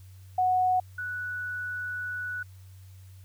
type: tone pair in turn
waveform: sine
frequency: 737 / 1477.4 Hz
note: F#5 / F#6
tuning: -7 / -3 cents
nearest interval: octave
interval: 1204 cents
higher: second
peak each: -21 / -31 dBFS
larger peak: first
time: 0.38-0.8 / 0.98-2.43 s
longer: second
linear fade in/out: 5 ms
effects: added 94 Hz sine -46 dBFS peak until 3.24 s + white hiss -62 dBFS RMS until 3.24 s